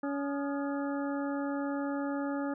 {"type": "harmonic tone with a mistuned harmonic", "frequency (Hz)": 281.9, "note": "C#4", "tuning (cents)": 29, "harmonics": [1, 2, 3, 4, 5, 6], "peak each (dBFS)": [-32, -38, -42, -44, -46, -48], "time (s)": [0.03, 2.54], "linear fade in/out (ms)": 5, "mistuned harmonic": 4, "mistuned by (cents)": 150, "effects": []}